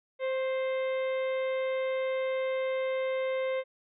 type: harmonic tone with a mistuned harmonic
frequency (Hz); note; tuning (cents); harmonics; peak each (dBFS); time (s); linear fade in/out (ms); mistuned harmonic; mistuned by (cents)
523.3; C5; 0; 1 / 2 / 3 / 4 / 5 / 6 / 7; -28 / -42 / -47 / -40 / -51 / -52 / -52; 0.19-3.64; 50; 2; +23
effects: none